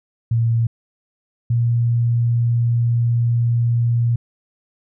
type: tone pair in turn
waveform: sine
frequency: 115.5 / 118.13 Hz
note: A#2 / A#2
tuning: -16 / +23 cents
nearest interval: unison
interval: 39 cents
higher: second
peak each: -14 dBFS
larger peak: neither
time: 0.31-0.67 / 1.5-4.16 s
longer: second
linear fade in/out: 5 ms
effects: none